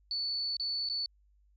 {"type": "tone with dropouts", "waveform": "sine", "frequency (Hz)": 4466, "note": "C#8", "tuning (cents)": 12, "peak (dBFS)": -31, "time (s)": [0.11, 1.06], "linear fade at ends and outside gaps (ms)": 1, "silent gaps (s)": [[0.568, 0.598], [0.889, 0.898]], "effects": ["added 50 Hz sine -63 dBFS peak until 1.56 s", "AAC 48 kbps"]}